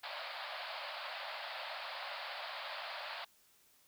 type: band-pass noise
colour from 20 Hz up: pink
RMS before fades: -44 dBFS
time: 0.03-3.25 s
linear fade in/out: 10 ms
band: 560 to 4800 Hz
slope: 96 dB/octave
effects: white hiss -68 dBFS RMS until 3.87 s